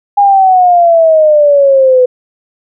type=exponential sweep; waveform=sine; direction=down; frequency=818 to 498.4 Hz; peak=-3 dBFS; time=0.17-2.06 s; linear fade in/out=10 ms; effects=none